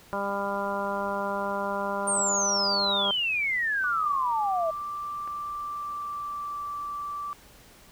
harmonic tone, 199.5 Hz, G3, 31 cents sharp, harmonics 1 / 2 / 3 / 4 / 5 / 6 / 7, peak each -36 / -37 / -32 / -36 / -32 / -38 / -36 dBFS, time 0.13-3.11 s, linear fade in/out 0 ms
sine exponential sweep, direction down, 8950 to 630 Hz, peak -24 dBFS, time 2.07-4.71 s, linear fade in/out 10 ms
sine tone with pitch glide, 1174.7 to 1164.6 Hz, D6 to D6, 0 to -15 cents, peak -31 dBFS, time 3.84-7.33 s, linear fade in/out 0 ms, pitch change -15 cents, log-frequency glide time 5.59-6.68 s
click, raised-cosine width 0.5 ms, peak -30 dBFS, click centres 5.276 s
effects pink hiss -53 dBFS RMS until 7.91 s

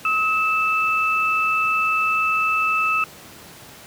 sine tone pair together, 1281 / 2637 Hz, E6 / E7, -50 / 0 cents, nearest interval octave, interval 1250 cents, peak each -20 dBFS, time 0.05-3.04 s, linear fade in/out 2 ms, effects pink hiss -42 dBFS RMS until 3.86 s + high-pass 100 Hz 12 dB/octave

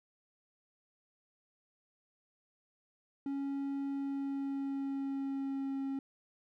triangle tone with pitch glide, 277.2 to 271.7 Hz, C#4 to C#4, 0 to -35 cents, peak -32 dBFS, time 3.26-5.99 s, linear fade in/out 2 ms, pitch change -35 cents, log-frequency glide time 3.9-5.8 s, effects none

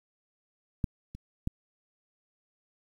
clicks, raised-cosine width 5 ms, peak -15 / -29 / -17 dBFS, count 3, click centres 0.842 / 1.15 / 1.474 s, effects 9-bit

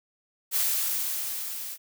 blue noise with level ramp, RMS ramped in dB -24 to -37 dBFS, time 0.51-1.78 s, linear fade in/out 50 ms, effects none

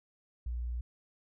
sine tone, 59.8 Hz, A#1, 45 cents sharp, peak -33 dBFS, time 0.46-0.81 s, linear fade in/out 5 ms, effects none

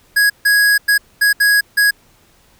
square tone bursts at uneven times, 1661.2 Hz, G#6, in tune, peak -10 dBFS, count 6, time 0.16-0.3 / 0.45-0.78 / 0.88-0.98 / 1.21-1.33 / 1.4-1.61 / 1.77-1.91 s, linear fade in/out 10 ms, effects pink hiss -52 dBFS RMS until 2.59 s

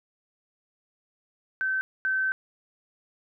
sine tone pair in turn, 1539 / 1539 Hz, G6 / G6, -32 / -32 cents, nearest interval unison, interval 0 cents, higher neither, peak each -24 / -23 dBFS, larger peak second, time 1.61-1.81 / 2.05-2.32 s, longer second, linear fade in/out 0 ms, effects none

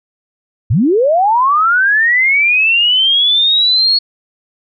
sine linear sweep, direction up, 84.8 to 4364 Hz, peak -8 dBFS, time 0.7-3.99 s, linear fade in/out 10 ms, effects none

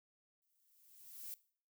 violet noise with exponential growth, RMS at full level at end -45 dBFS, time 0.42-1.34 s, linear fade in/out 0 ms, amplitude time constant 200 ms, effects noise-tail reverb RT60 0.5 s tail -20 dB re dry

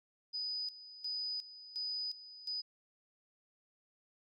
sine tone with tremolo, 4978 Hz, D#8, in tune, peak -36 dBFS, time 0.33-2.62 s, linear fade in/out 20 ms, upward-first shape square, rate 1.4 Hz, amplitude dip 80%, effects none

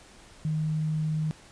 sine tone, 155.56 Hz, D#3, in tune, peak -25 dBFS, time 0.45-1.31 s, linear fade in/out 0 ms, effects pink hiss -52 dBFS RMS until 1.51 s + resampled to 22050 Hz

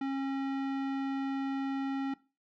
sine tone with tanh clipping, 271.7 Hz, C#4, 35 cents flat, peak -33 dBFS, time 0.01-2.14 s, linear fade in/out 5 ms, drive 18 dB, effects noise-tail reverb RT60 0.3 s tail -19 dB re dry

